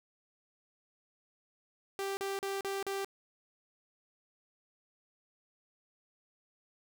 sawtooth tone bursts, 392.4 Hz, G4, 2 cents sharp, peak -30 dBFS, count 5, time 1.99-3.046 s, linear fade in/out 0 ms, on 180 ms, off 39 ms, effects none

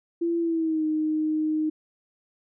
sine tone with pitch glide, 338.1 to 310 Hz, E4 to D#4, +44 to -6 cents, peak -22 dBFS, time 0.21-1.7 s, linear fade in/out 10 ms, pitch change -150 cents, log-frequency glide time 0.39-0.85 s, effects none

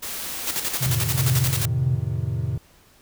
white noise, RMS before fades -31 dBFS, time 0.02-1.63 s, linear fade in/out 10 ms
white noise bursts, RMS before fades -25 dBFS, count 14, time 0.47-1.654 s, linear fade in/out 2 ms, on 40 ms, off 48 ms
sine tone with vibrato, 129 Hz, C3, 24 cents flat, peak -22 dBFS, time 0.8-1.96 s, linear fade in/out 20 ms, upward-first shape sine, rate 15 Hz, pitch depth 91 cents each way
triangle chord, F dominant seventh, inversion none, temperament equal with one note detuned, 87.31 / 111.21 / 130.81 / 155.56 Hz, F2 / A2 / C3 / Eb3, 0 / +19 / 0 / 0 cents, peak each -28 / -25 / -25 / -30 dBFS, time 0.86-2.58 s, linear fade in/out 5 ms
effects pink hiss -55 dBFS RMS until 3.01 s

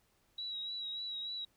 sine tone with vibrato, 3874 Hz, B7, 34 cents flat, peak -38 dBFS, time 0.38-1.45 s, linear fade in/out 5 ms, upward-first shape sine, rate 3.4 Hz, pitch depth 32 cents each way, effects pink hiss -73 dBFS RMS until 1.56 s

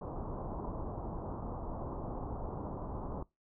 pink low-pass noise, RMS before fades -40 dBFS, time 0.01-3.23 s, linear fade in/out 5 ms, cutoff 1100 Hz, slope 48 dB/octave, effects noise-tail reverb RT60 0.2 s tail -22 dB re dry

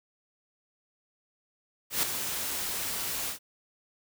white noise with ADSR envelope, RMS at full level -25 dBFS, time 1.9-3.39 s, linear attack 130 ms, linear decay 4 ms, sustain -8 dB, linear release 100 ms, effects none

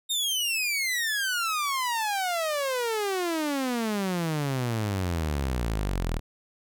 sawtooth exponential sweep, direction down, 3729 to 38.28 Hz, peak -22 dBFS, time 0.09-6.2 s, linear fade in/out 20 ms, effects none

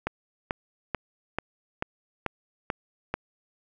click train, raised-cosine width 0.5 ms, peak -12 dBFS, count 8, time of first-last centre 0.07-3.14 s, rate 2.28 Hz, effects none

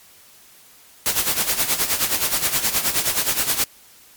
white noise with tremolo, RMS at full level -18 dBFS, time 1.06-3.64 s, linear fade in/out 0 ms, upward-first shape sine, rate 9.5 Hz, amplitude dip 70%, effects white hiss -49 dBFS RMS until 4.16 s + MP3 96 kbps

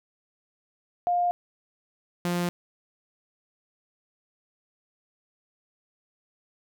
sine / sawtooth tone pair in turn, 706 / 175.33 Hz, F5 / F3, +19 / +7 cents, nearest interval 2 octaves, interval 2412 cents, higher first, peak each -21 dBFS, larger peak neither, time 1.07-1.31 / 2.25-2.49 s, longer neither, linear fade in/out 0 ms, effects none

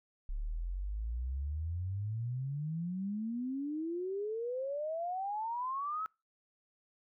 sine exponential sweep, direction up, 34.27 to 1314 Hz, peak -34 dBFS, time 0.29-6.06 s, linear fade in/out 0 ms, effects noise-tail reverb RT60 0.3 s tail -26 dB re dry

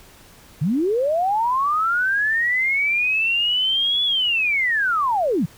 sine linear two-way sweep, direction up then down, 130.81 to 3436 to 130.81 Hz, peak -17 dBFS, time 0.61-5.46 s, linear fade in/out 10 ms, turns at 4.04 s, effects pink hiss -48 dBFS RMS until 5.57 s

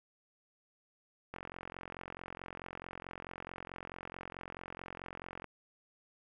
click train, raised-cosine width 0.5 ms, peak -28 dBFS, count 184, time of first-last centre 1.34-5.443 s, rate 44.6 Hz, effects none

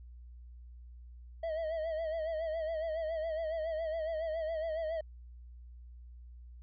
triangle tone with vibrato, 642 Hz, E5, 46 cents flat, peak -31 dBFS, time 1.43-5.01 s, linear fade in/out 5 ms, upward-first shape sine, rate 7.2 Hz, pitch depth 68 cents each way, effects added 60 Hz sine -48 dBFS peak until 6.62 s + resampled to 11025 Hz

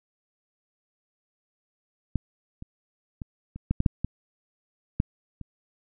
clicks, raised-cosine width 5 ms, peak -12 / -26 / -22 / -25 / -11 / -10 / -7 / -14 / -9 / -26 dBFS, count 10, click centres 2.157 / 2.624 / 3.218 / 3.56 / 3.71 / 3.804 / 3.862 / 4.046 / 5.001 / 5.413 s, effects none

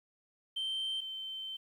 sine tone pair in turn, 3121 / 3098 Hz, G7 / G7, -8 / -21 cents, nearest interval unison, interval 13 cents, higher first, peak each -31 / -38 dBFS, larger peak first, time 0.56-1.01 / 1.01-1.57 s, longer second, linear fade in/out 10 ms, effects tanh soft clip ceiling -31 dBFS + 11-bit

